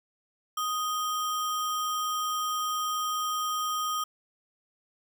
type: tone with sample-and-hold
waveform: sine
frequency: 1244.5 Hz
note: D#6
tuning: in tune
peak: -27 dBFS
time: 0.57-4.04 s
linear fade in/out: 5 ms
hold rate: 4410 Hz
effects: none